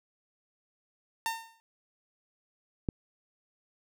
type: tone with exponential decay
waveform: sawtooth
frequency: 908 Hz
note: A#5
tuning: 46 cents flat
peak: -23 dBFS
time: 1.26-1.6 s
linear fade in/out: 0 ms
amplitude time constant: 72 ms
type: click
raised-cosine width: 3 ms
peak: -16 dBFS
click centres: 2.888 s
effects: none